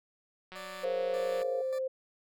click train, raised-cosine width 0.3 ms, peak -30 dBFS, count 167, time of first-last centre 0.52-1.417 s, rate 185 Hz
20% pulse tone with tremolo, 587 Hz, D5, 1 cent flat, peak -38 dBFS, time 0.55-1.79 s, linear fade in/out 10 ms, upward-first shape square, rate 1.7 Hz, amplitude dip 80%
sine tone, 523.3 Hz, C5, in tune, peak -30 dBFS, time 0.83-1.88 s, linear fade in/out 10 ms
sine chord, Bb minor seventh, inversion third, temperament equal, 415.3 / 466.2 / 554.4 / 698.5 Hz, Ab4 / Bb4 / Db5 / F5, 0 / 0 / 0 / 0 cents, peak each -44 / -38 / -41 / -41 dBFS, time 0.84-1.62 s, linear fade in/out 5 ms
effects none

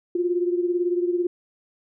sine beating tone pair, 350 / 368 Hz, F4 / F#4, +4 / -9 cents, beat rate 18 Hz, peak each -21 / -27 dBFS, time 0.15-1.27 s, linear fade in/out 5 ms, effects none

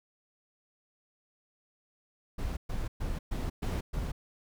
brown noise bursts, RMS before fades -33 dBFS, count 6, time 2.38-4.12 s, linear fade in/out 10 ms, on 190 ms, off 120 ms, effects none

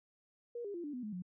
sine tone with pitch steps, 475.9 / 404.8 / 344.4 / 293 / 249.2 / 212 / 180.33 Hz, A#4 / G#4 / F4 / D4 / B3 / G#3 / F#3, +36 / -44 / -24 / -4 / +16 / +36 / -44 cents, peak -39 dBFS, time 0.55-1.222 s, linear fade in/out 5 ms, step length 96 ms, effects none

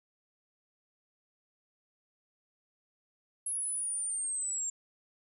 sine linear sweep, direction down, 10660 to 7360 Hz, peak -29 dBFS, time 3.46-4.7 s, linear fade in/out 5 ms, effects tanh soft clip ceiling -31 dBFS

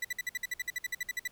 40% pulse tone bursts, 1975.5 Hz, B6, in tune, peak -30 dBFS, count 16, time 0.02-1.277 s, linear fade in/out 5 ms, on 27 ms, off 55 ms, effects pink hiss -62 dBFS RMS until 1.31 s

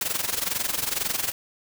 white noise with amplitude modulation, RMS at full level -24 dBFS, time 0.01-1.32 s, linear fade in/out 2 ms, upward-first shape sine, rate 22.1 Hz, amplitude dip 80%, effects none

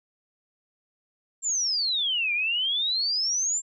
sine exponential two-way sweep, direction down then up, 7459 to 2349 to 7459 Hz, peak -23 dBFS, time 1.42-3.62 s, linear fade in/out 50 ms, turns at 2.33 s, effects none

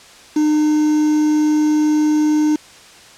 triangle tone with quantisation, 303.7 Hz, D#4, 42 cents flat, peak -10 dBFS, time 0.36-2.56 s, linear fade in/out 5 ms, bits 5, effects white hiss -42 dBFS RMS until 3.17 s + low-pass 7000 Hz 12 dB/octave

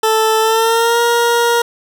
20% pulse tone with pitch glide, 440 to 471.6 Hz, A4 to A#4, 0 to +20 cents, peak -6 dBFS, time 0.03-1.62 s, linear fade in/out 5 ms, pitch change +120 cents, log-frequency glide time 0.4-1 s, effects none

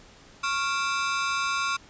sawtooth ring-modulated tone, 1246 Hz, D#6, 2 cents sharp, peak -18 dBFS, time 0.43-1.77 s, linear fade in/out 10 ms, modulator 145 Hz, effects pink hiss -52 dBFS RMS until 1.89 s + resampled to 16000 Hz

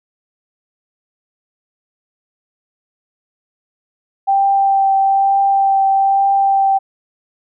sine tone with vibrato, 784 Hz, G5, in tune, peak -10 dBFS, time 4.27-6.79 s, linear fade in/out 20 ms, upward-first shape triangle, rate 1.1 Hz, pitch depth 13 cents each way, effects none

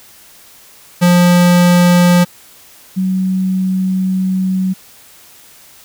square / sine tone pair in turn, 176.5 / 187.59 Hz, F3 / F#3, +19 / +24 cents, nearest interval minor second, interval 105 cents, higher second, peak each -7 / -12 dBFS, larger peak first, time 1.01-2.25 / 2.96-4.74 s, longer second, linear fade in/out 20 ms, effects white hiss -42 dBFS RMS until 5.84 s

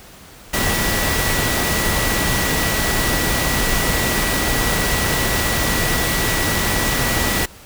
sine tone in noise, 1945 Hz, B6, 27 cents flat, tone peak -25 dBFS, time 0.53-7.46 s, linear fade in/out 10 ms, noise pink, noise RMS -19 dBFS, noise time 0.53-7.46 s, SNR -9 dB, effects pink hiss -42 dBFS RMS until 7.65 s

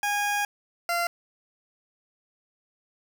20% pulse tone pair in turn, 820 / 689.5 Hz, G#5 / F5, -22 / -22 cents, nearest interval minor third, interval 300 cents, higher first, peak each -19 dBFS, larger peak neither, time 0.03-0.45 / 0.89-1.07 s, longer first, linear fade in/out 2 ms, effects 8-bit

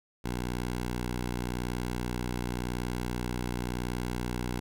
10% pulse tone with vibrato, 60.9 Hz, B1, 24 cents flat, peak -23 dBFS, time 0.24-4.6 s, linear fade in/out 10 ms, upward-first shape triangle, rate 20 Hz, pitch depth 49 cents each way, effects none

